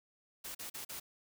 white noise bursts, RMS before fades -44 dBFS, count 4, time 0.44-1 s, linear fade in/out 10 ms, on 110 ms, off 40 ms, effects none

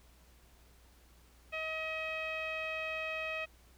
sawtooth tone with low-pass filter, 635 Hz, D#5, 35 cents sharp, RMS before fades -38 dBFS, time 1.52-3.46 s, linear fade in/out 20 ms, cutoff 2600 Hz, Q 5.8, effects added 60 Hz sine -61 dBFS peak until 3.77 s + pink hiss -65 dBFS RMS until 3.77 s

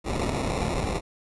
pink noise with sample-and-hold, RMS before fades -27 dBFS, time 0.04-1.01 s, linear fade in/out 50 ms, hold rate 1575 Hz, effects resampled to 24000 Hz

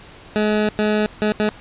20% pulse tone bursts at uneven times, 212 Hz, G#3, 36 cents sharp, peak -11 dBFS, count 4, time 0.36-0.69 / 0.79-1.06 / 1.22-1.32 / 1.4-1.49 s, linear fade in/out 0 ms, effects pink hiss -42 dBFS RMS until 1.6 s + resampled to 8000 Hz

